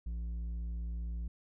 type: tone with low-pass filter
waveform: square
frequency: 57.6 Hz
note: A#1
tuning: 20 cents flat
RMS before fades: -38 dBFS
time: 0.06-1.28 s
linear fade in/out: 5 ms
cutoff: 130 Hz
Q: 0.79
effects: none